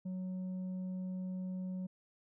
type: tone with tanh clipping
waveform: sine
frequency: 185 Hz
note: F#3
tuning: in tune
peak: -38 dBFS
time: 0.05-1.87 s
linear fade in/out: 10 ms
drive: 4 dB
effects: none